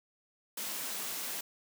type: high-pass noise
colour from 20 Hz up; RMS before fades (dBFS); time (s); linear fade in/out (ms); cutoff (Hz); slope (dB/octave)
white; -38; 0.57-1.41; 5; 160; 96
effects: none